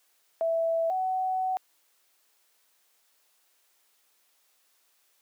sine tone pair in turn, 659.3 / 749.5 Hz, E5 / F#5, 0 / +22 cents, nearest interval major second, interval 222 cents, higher second, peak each -23 / -25 dBFS, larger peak first, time 0.41-0.9 / 0.9-1.57 s, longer second, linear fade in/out 0 ms, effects white hiss -68 dBFS RMS until 5.21 s + high-pass 400 Hz 12 dB/octave

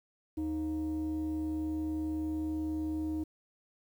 sine tone pair together, 77.78 / 311.1 Hz, D#2 / D#4, 0 / 0 cents, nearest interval 2 octaves, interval 2400 cents, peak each -37 / -30 dBFS, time 0.37-3.24 s, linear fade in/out 10 ms, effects tanh soft clip ceiling -29 dBFS + 10-bit

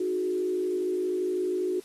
sine tone with frequency modulation, 365.5 Hz, F#4, 21 cents flat, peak -25 dBFS, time 0-1.8 s, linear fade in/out 5 ms, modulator 52.5 Hz, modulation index 0.69, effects white hiss -54 dBFS RMS until 1.84 s + AAC 32 kbps

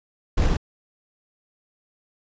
brown noise with sample-and-hold, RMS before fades -19 dBFS, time 0.37-0.57 s, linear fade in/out 10 ms, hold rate 4410 Hz, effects resampled to 16000 Hz

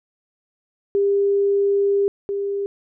sine tone pair in turn, 400 / 400 Hz, G4 / G4, +35 / +35 cents, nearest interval unison, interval 0 cents, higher neither, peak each -15 / -21 dBFS, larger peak first, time 0.95-2.08 / 2.29-2.66 s, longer first, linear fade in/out 0 ms, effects none

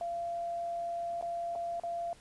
sine tone with dropouts, 686 Hz, F5, 31 cents flat, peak -33 dBFS, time 0.01-2.13 s, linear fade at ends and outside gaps 1 ms, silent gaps 1.212-1.225 / 1.553-1.558 / 1.798-1.835 s, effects pink hiss -59 dBFS RMS until 2.2 s + resampled to 24000 Hz

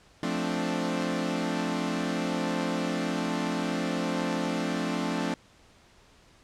sawtooth chord, D minor seventh, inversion first, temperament equal, 174.61 / 220 / 261.6 / 293.7 Hz, F3 / A3 / C4 / D4, 0 / 0 / 0 / 0 cents, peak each -29 dBFS, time 0.23-5.34 s, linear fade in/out 2 ms, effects pink hiss -58 dBFS RMS until 6.43 s + low-pass 7000 Hz 12 dB/octave

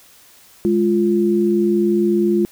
sine tone pair together, 207.7 / 347.8 Hz, G#3 / F4, 0 / -7 cents, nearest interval major sixth, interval 893 cents, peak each -17 / -15 dBFS, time 0.65-2.45 s, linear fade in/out 0 ms, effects white hiss -48 dBFS RMS until 2.51 s

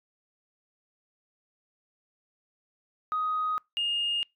sine tone pair in turn, 1252 / 2837 Hz, D#6 / F7, +10 / +27 cents, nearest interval octave + major second, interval 1417 cents, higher second, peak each -25 dBFS, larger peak neither, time 3.12-3.58 / 3.77-4.23 s, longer neither, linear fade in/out 0 ms, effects noise-tail reverb RT60 0.2 s tail -26 dB re dry + tanh soft clip ceiling -21 dBFS

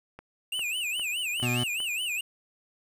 click train, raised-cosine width 0.5 ms, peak -28 dBFS, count 5, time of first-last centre 0.19-1.803 s, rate 2.48 Hz
square tone with vibrato, 2702 Hz, E7, 42 cents sharp, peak -29 dBFS, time 0.52-2.21 s, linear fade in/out 5 ms, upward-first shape sine, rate 4.8 Hz, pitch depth 200 cents each way
25% pulse tone, 122.5 Hz, B2, 14 cents flat, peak -23 dBFS, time 1.42-1.64 s, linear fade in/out 10 ms
effects resampled to 32000 Hz + 9-bit

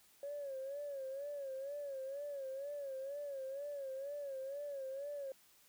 sine tone with vibrato, 554.4 Hz, C#5, in tune, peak -40 dBFS, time 0.23-5.32 s, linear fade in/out 2 ms, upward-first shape sine, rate 2.1 Hz, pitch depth 88 cents each way, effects tanh soft clip ceiling -36 dBFS + white hiss -67 dBFS RMS until 5.68 s

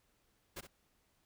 pink noise with echo, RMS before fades -45 dBFS, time 0.56-0.61 s, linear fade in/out 10 ms, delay 63 ms, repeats 1, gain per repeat -9 dB, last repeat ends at 0.673 s, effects pink hiss -75 dBFS RMS until 1.25 s

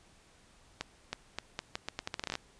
accelerating click train, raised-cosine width 0.2 ms, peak -17 dBFS, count 16, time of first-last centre 0.81-2.354 s, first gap 320 ms, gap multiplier 0.8, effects pink hiss -62 dBFS RMS until 2.59 s + resampled to 22050 Hz

